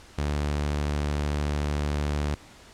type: tone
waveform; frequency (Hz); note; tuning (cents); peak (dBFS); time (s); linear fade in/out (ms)
sawtooth; 73.42; D2; 0; -21; 0.18-2.35; 5
effects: pink hiss -50 dBFS RMS until 2.73 s + low-pass 8000 Hz 12 dB/octave